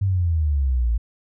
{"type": "exponential sweep", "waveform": "sine", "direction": "down", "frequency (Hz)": [100.5, 54.7], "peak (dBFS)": -17, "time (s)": [0.01, 0.98], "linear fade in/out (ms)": 10, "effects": []}